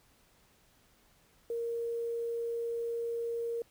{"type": "tone with quantisation", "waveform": "sine", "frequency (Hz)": 466.2, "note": "A#4", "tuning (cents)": 0, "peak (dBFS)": -32, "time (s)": [1.5, 3.62], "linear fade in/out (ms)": 2, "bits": 10, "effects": ["pink hiss -66 dBFS RMS until 3.7 s"]}